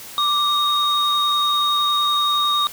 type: tone pair together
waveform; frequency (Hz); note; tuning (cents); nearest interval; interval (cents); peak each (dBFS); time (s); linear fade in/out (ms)
sine; 1174.7 / 3732; D6 / A#7; 0 / +1; octave + minor sixth; 2001; -18; 0.18-2.67; 0
effects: tanh soft clip ceiling -9 dBFS + white hiss -37 dBFS RMS until 2.72 s